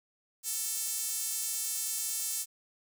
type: tone with high-pass filter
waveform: sawtooth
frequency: 445.5 Hz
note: A4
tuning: 22 cents sharp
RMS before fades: -34 dBFS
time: 0.43-2.46 s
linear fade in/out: 50 ms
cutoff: 7900 Hz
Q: 1.3
effects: 10-bit